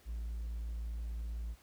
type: tone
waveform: triangle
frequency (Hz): 56.6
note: A1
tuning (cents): +50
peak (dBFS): -34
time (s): 0.05-1.56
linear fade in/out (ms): 50
effects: tanh soft clip ceiling -31 dBFS + pink hiss -64 dBFS RMS until 1.62 s